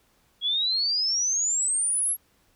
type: exponential sweep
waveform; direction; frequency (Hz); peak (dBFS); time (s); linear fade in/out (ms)
sine; up; 3296 to 11450; -22; 0.41-2.17; 50
effects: pink hiss -65 dBFS RMS until 2.55 s